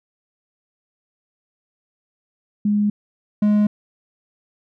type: tone pair in turn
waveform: sine / triangle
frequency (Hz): 207.3 / 208.9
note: G#3 / G#3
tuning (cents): -3 / +10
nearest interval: unison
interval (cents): 13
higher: second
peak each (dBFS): -15 / -11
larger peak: second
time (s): 2.65-2.9 / 3.42-3.67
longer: neither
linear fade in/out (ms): 5
effects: none